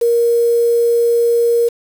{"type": "tone with quantisation", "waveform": "sine", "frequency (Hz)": 470, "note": "A#4", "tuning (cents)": 14, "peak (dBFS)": -10, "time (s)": [0.01, 1.69], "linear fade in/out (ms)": 10, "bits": 5, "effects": []}